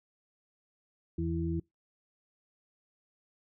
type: harmonic tone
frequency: 83 Hz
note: E2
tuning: 12 cents sharp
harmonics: 1 / 2 / 4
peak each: -34 / -34 / -34 dBFS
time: 1.18-1.6 s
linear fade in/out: 5 ms
effects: noise-tail reverb RT60 0.2 s tail -26 dB re dry